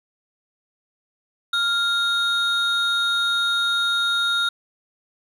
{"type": "tone pair together", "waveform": "triangle", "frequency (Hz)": [1396.9, 3729], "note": ["F6", "A#7"], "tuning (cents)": [0, 0], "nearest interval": "octave + perfect fourth", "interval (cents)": 1700, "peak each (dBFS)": -19, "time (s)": [1.53, 4.49], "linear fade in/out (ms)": 5, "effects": ["tanh soft clip ceiling -12 dBFS"]}